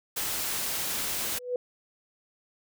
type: noise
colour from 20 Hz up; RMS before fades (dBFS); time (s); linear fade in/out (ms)
white; -31; 0.16-1.39; 10
type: tone with exponential growth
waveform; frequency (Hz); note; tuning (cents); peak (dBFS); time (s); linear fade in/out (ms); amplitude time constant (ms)
sine; 494.8; B4; +3; -23; 1.26-1.56; 2; 65
effects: none